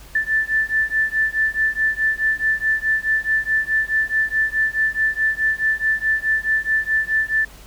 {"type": "beating tone pair", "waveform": "sine", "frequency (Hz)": [1760, 1764.7], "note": ["A6", "A6"], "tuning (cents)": [0, 5], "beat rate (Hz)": 4.7, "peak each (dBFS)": -20, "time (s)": [0.15, 7.45], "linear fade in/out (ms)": 5, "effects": ["added 50 Hz sine -42 dBFS peak until 7.66 s", "pink hiss -45 dBFS RMS until 7.66 s"]}